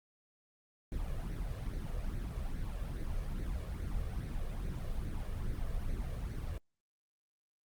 brown noise with flanger, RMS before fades -37 dBFS, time 0.92-6.58 s, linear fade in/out 2 ms, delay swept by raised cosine 0.48 to 1.78 ms, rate 2.4 Hz, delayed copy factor +0.6, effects Opus 32 kbps

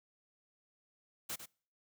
white noise with echo, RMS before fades -40 dBFS, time 1.29-1.36 s, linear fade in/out 10 ms, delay 100 ms, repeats 1, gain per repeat -9 dB, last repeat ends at 1.46 s, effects noise-tail reverb RT60 0.5 s tail -26 dB re dry

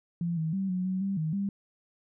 sine tone with pitch steps, 170.8 / 159.6 / 193.2 / 182.9 / 187.1 / 195.9 / 157.3 / 198.7 Hz, F3 / D#3 / G3 / F#3 / F#3 / G3 / D#3 / G3, -38 / +44 / -25 / -20 / +20 / -1 / +19 / +24 cents, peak -27 dBFS, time 0.21-1.49 s, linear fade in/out 2 ms, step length 160 ms, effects none

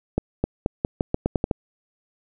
accelerating click train, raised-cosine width 2 ms, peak -7 dBFS, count 10, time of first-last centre 0.18-1.512 s, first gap 260 ms, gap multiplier 0.85, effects none

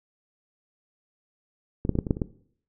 clicks, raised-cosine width 3 ms, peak -15 / -8 / -13 / -9 / -17 / -8 / -21 / -12 dBFS, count 8, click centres 1.851 / 1.893 / 1.954 / 1.988 / 2.068 / 2.108 / 2.169 / 2.218 s, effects noise-tail reverb RT60 0.6 s tail -18 dB re dry

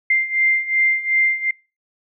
sine beating tone pair, 2093 / 2095.7 Hz, C7 / C7, 0 / +2 cents, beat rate 2.7 Hz, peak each -20 / -17 dBFS, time 0.1-1.51 s, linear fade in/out 5 ms, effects noise-tail reverb RT60 0.3 s tail -23 dB re dry

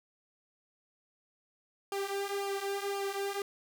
sawtooth tone with flanger, 397.5 Hz, G4, 24 cents sharp, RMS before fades -35 dBFS, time 1.92-3.42 s, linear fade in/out 2 ms, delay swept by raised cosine 0.51 to 3.51 ms, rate 1.9 Hz, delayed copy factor -0.75, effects none

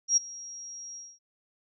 sine tone with ADSR envelope, 5640 Hz, F8, 16 cents sharp, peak -17 dBFS, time 0.08-1.19 s, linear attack 88 ms, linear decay 15 ms, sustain -22 dB, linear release 230 ms, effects none

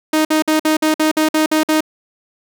sawtooth tone bursts, 311.1 Hz, D#4, in tune, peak -8 dBFS, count 10, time 0.13-1.807 s, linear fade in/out 5 ms, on 120 ms, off 53 ms, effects none

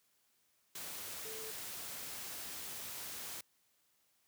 sine tone in noise, 440 Hz, A4, in tune, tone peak -48 dBFS, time 1.25-1.51 s, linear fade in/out 5 ms, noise white, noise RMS -45 dBFS, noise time 0.75-3.41 s, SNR -6 dB, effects white hiss -75 dBFS RMS until 4.27 s + high-pass 60 Hz 12 dB/octave

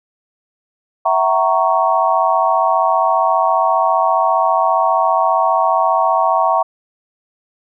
sine chord, F# dominant seventh, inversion third, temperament equal with one note detuned, 659.3 / 754.2 / 932.3 / 1108.7 Hz, E5 / F#5 / A#5 / C#6, 0 / +33 / 0 / 0 cents, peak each -17 dBFS, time 1.05-6.63 s, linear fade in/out 10 ms, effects none

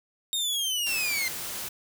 sawtooth linear sweep, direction down, 3729 to 2058 Hz, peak -23 dBFS, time 0.33-1.28 s, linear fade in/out 0 ms
white noise, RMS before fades -35 dBFS, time 0.86-1.69 s, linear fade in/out 10 ms
effects none

